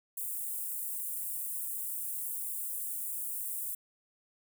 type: high-pass noise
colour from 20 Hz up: white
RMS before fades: -37 dBFS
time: 0.17-3.75 s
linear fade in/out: 5 ms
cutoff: 8300 Hz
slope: 48 dB/octave
effects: none